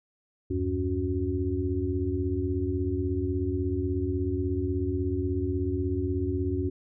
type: tone cluster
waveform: sine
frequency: 79.2 / 95.6 / 278.9 / 368.3 Hz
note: D#2 / G2 / C#4 / F#4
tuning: +31 / -43 / +11 / -8 cents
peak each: -31 dBFS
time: 0.5-6.7 s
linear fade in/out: 10 ms
effects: none